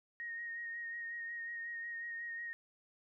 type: tone with vibrato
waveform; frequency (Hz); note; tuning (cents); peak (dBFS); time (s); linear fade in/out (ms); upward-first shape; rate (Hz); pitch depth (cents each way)
sine; 1864.7; A#6; 0; -40; 0.2-2.53; 0; sine; 5.5; 22
effects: none